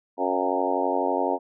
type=harmonic tone with a mistuned harmonic; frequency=91.9 Hz; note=F#2; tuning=11 cents flat; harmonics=3 / 4 / 5 / 6 / 7 / 8 / 9 / 10; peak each=-30 / -30 / -30 / -30 / -30 / -30 / -30 / -30 dBFS; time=0.17-1.39 s; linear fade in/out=50 ms; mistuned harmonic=8; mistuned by=-21 cents; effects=none